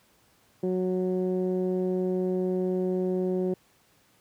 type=tone with low-pass filter; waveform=15% pulse; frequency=184.1 Hz; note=F#3; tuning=8 cents flat; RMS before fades=-27 dBFS; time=0.63-3.54 s; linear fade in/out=5 ms; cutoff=380 Hz; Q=1.7; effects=pink hiss -63 dBFS RMS until 4.2 s + high-pass 80 Hz 12 dB/octave